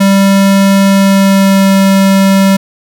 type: tone with pitch glide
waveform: square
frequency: 196 to 194.31 Hz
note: G3 to G3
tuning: 0 to -15 cents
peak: -5 dBFS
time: 0-2.57 s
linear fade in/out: 10 ms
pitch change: -15 cents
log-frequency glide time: 0.86-1.75 s
effects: none